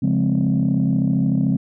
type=chord; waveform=sine; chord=Db major seventh; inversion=none; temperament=equal; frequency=138.59 / 174.61 / 207.7 / 261.6 Hz; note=Db3 / F3 / Ab3 / C4; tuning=0 / 0 / 0 / 0 cents; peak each=-20 dBFS; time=0.02-1.57 s; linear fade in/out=10 ms; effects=tanh soft clip ceiling -10 dBFS